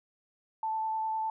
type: tone with vibrato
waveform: sine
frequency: 880 Hz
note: A5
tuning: in tune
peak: -29 dBFS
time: 0.63-1.3 s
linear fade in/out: 2 ms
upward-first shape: sine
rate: 9.9 Hz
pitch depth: 10 cents each way
effects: none